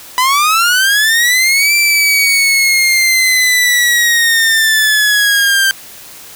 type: linear two-way sweep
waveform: sawtooth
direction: up then down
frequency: 987.8 to 2349 to 1568 Hz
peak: -5 dBFS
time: 0.18-5.71 s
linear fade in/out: 0 ms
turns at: 1.74 s
effects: white hiss -34 dBFS RMS until 6.35 s